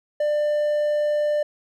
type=tone; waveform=triangle; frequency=595 Hz; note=D5; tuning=22 cents sharp; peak=-17 dBFS; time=0.2-1.43 s; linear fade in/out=5 ms; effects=none